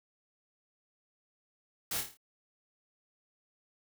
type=noise with echo; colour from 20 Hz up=white; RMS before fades=-35 dBFS; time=1.91-2.01 s; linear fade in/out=5 ms; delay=27 ms; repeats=6; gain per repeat=-5 dB; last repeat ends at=2.172 s; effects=none